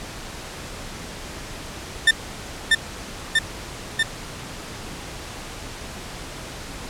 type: tone with echo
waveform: 30% pulse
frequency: 1800 Hz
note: A6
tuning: 39 cents sharp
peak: -8 dBFS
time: 2.07-2.11 s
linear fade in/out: 5 ms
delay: 640 ms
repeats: 3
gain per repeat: -2 dB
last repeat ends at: 4.03 s
effects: pink hiss -35 dBFS RMS until 6.89 s + low-pass 9000 Hz 12 dB/octave